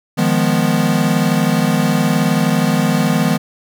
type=chord; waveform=square; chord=F half-diminished seventh; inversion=third; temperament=equal; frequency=155.56 / 174.61 / 207.7 / 246.9 Hz; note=Eb3 / F3 / Ab3 / Cb4; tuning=0 / 0 / 0 / 0 cents; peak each=-19 dBFS; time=0.17-3.38 s; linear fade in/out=20 ms; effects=none